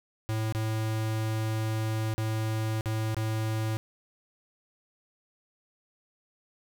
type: tone with dropouts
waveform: square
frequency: 110 Hz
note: A2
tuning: in tune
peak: -28 dBFS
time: 0.29-3.77 s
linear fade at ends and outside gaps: 0 ms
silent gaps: 0.524-0.549 / 2.14-2.18 / 2.809-2.858 / 3.145-3.167 s
effects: none